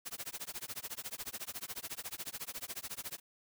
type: noise with tremolo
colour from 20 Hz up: white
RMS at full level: -40 dBFS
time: 0.05-3.2 s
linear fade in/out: 20 ms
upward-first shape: sine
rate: 14 Hz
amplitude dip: 100%
effects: none